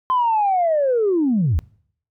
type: linear sweep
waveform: sine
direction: down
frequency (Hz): 1039 to 63.2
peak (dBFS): -14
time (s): 0.1-1.59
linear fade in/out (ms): 0
effects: noise-tail reverb RT60 0.6 s tail -24 dB re dry + tanh soft clip ceiling -11 dBFS